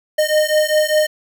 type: beating tone pair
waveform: square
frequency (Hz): 610 / 615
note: D#5 / D#5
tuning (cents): -34 / -20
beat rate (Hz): 5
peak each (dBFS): -17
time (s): 0.18-1.07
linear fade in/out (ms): 10
effects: none